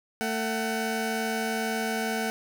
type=tone pair together; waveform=20% pulse; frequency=223.2 / 750 Hz; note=A3 / F#5; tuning=+25 / +23 cents; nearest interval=octave + major sixth; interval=2098 cents; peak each=-24 / -26 dBFS; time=0.21-2.3 s; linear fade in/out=0 ms; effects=none